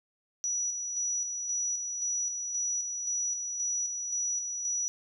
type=tone with tremolo; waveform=sine; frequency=5870 Hz; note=F#8; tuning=15 cents flat; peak=-28 dBFS; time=0.44-4.88 s; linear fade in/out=0 ms; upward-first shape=square; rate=1.9 Hz; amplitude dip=40%; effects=none